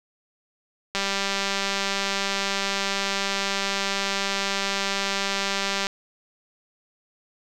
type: click train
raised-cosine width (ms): 0.2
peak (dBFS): -8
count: 970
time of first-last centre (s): 0.95-5.869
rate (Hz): 197
effects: none